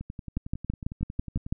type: two click trains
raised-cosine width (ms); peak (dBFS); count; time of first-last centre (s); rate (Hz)
5; -15 / -24; 8 / 17; 0.37-1.525 / 0.01-1.465; 6.06 / 11
effects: none